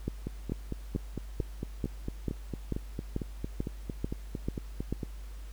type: two click trains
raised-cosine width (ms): 3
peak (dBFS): -21 / -18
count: 22 / 12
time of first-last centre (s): 0.27-5.032 / 0.08-4.926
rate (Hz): 4.41 / 2.27
effects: added 50 Hz sine -40 dBFS peak until 5.52 s + pink hiss -57 dBFS RMS until 5.52 s